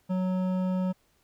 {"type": "tone with hard clipping", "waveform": "sine", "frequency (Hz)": 185, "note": "F#3", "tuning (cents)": 0, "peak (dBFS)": -27, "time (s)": [0.09, 0.93], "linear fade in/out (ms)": 20, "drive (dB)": 11, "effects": ["pink hiss -68 dBFS RMS until 1.23 s"]}